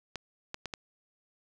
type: clicks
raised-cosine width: 0.2 ms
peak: -19 dBFS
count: 4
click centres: 0.157 / 0.544 / 0.657 / 0.738 s
effects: none